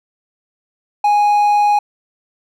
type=tone; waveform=triangle; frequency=828 Hz; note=G#5; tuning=5 cents flat; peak=-8 dBFS; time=1.04-1.79 s; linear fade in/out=5 ms; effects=none